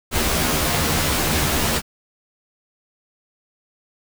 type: noise with comb filter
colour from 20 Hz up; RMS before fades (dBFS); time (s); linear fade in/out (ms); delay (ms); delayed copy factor
pink; -20; 0.11-1.82; 50; 13; +0.75
effects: none